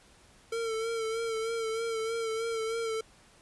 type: tone with vibrato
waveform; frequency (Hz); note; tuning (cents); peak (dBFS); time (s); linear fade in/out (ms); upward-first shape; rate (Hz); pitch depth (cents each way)
square; 451.6; A4; +45; -31; 0.52-3.01; 5; sine; 3.2; 38
effects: pink hiss -59 dBFS RMS until 3.41 s + resampled to 24000 Hz